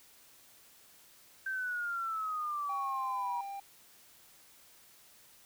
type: exponential sweep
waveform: sine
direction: down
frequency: 1568 to 951 Hz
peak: -33 dBFS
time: 1.46-3.41 s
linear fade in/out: 5 ms
type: tone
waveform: triangle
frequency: 794 Hz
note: G5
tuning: 22 cents sharp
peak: -37 dBFS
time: 2.69-3.6 s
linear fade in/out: 5 ms
effects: white hiss -60 dBFS RMS until 5.45 s